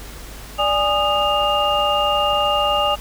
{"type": "tone cluster", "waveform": "sine", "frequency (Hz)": [587, 823, 1232, 2816], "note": ["D5", "G#5", "D#6", "F7"], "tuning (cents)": [-1, -16, -17, 14], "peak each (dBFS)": -21, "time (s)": [0.58, 2.96], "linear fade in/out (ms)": 20, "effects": ["added 50 Hz sine -36 dBFS peak until 3 s", "pink hiss -38 dBFS RMS until 3 s"]}